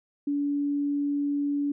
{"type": "tone", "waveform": "sine", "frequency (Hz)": 286.6, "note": "D4", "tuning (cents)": -42, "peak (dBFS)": -24, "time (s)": [0.27, 1.72], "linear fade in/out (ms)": 5, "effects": []}